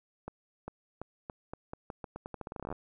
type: accelerating click train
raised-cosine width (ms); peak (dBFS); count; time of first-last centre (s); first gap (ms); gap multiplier
1; -25; 23; 0.28-2.726; 400; 0.84
effects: none